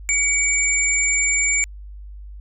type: tone pair together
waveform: sine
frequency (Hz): 2271 / 7210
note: C#7 / A8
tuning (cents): +41 / +41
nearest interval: octave + minor sixth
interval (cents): 2000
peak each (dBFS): -19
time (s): 0.09-1.64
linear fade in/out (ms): 0
effects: added 50 Hz sine -34 dBFS peak until 2.4 s